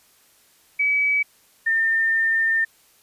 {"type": "tone pair in turn", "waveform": "sine", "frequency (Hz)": [2283, 1806.3], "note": ["D7", "A6"], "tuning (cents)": [-50, 45], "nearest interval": "major third", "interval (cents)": 405, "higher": "first", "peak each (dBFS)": -17, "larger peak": "neither", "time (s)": [[0.79, 1.23], [1.66, 2.65]], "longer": "second", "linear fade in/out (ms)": 10, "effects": ["white hiss -57 dBFS RMS until 3.02 s", "resampled to 32000 Hz"]}